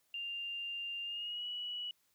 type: tone with pitch glide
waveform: sine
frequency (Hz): 2794 to 2936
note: F7 to F#7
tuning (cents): 0 to -14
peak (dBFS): -38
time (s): 0.14-1.91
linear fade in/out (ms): 2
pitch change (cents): +86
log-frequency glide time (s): 1.03-1.47
effects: white hiss -75 dBFS RMS until 2.14 s